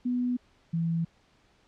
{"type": "tone pair in turn", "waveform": "sine", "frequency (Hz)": [246.9, 166.17], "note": ["B3", "E3"], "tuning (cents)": [0, 14], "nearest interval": "perfect fifth", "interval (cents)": 686, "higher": "first", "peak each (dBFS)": -25, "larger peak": "neither", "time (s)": [[0.05, 0.37], [0.73, 1.05]], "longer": "neither", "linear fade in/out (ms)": 10, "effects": ["pink hiss -64 dBFS RMS until 1.67 s", "low-pass 5000 Hz 12 dB/octave"]}